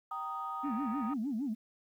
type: chord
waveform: sine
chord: Eb major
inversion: first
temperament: just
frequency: 777.8 / 933.4 / 1244.5 Hz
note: G5 / Bb5 / Eb6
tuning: -14 / +2 / 0 cents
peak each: -42 / -42 / -37 dBFS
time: 0.11-1.14 s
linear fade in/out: 5 ms
type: tone with vibrato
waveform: sine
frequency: 250 Hz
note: B3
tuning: 21 cents sharp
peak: -31 dBFS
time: 0.63-1.55 s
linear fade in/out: 20 ms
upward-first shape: sine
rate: 6.5 Hz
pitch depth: 280 cents each way
effects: tanh soft clip ceiling -27 dBFS + 11-bit